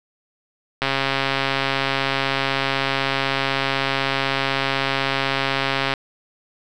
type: click train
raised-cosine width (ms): 0.3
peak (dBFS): -4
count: 697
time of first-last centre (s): 0.82-5.938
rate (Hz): 136
effects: none